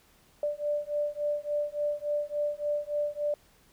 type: beating tone pair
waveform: sine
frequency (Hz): 587.3 / 590.8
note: D5 / D5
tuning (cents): 0 / +10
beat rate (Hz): 3.5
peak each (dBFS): -31 / -31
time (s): 0.43-3.34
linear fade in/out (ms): 2
effects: pink hiss -62 dBFS RMS until 3.72 s